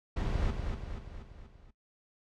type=noise with echo; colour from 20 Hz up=brown; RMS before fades=-31 dBFS; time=0.16-0.51 s; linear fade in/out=10 ms; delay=240 ms; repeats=5; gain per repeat=-5 dB; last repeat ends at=1.71 s; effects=noise-tail reverb RT60 0.1 s tail -17 dB re dry + low-pass 5000 Hz 12 dB/octave